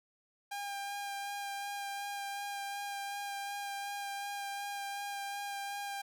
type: tone with vibrato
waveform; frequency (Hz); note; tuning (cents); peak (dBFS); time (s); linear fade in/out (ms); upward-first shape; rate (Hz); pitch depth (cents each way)
sawtooth; 803; G5; +41; -34; 0.51-6.02; 10; sine; 2.7; 14
effects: none